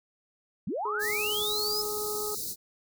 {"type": "linear sweep", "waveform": "sine", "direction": "up", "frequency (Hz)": [138.59, 5210], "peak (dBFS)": -29, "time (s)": [0.67, 1.82], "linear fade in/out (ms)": 5}
{"type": "harmonic tone", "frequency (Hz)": 420, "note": "G#4", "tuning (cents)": 19, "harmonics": [1, 2, 3], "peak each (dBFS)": [-33, -43, -40], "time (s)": [0.85, 2.35], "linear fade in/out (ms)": 5}
{"type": "band-stop noise", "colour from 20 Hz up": "white", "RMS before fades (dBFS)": -35, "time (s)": [0.99, 2.56], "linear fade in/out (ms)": 50, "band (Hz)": [490, 3900], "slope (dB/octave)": 96}
{"effects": []}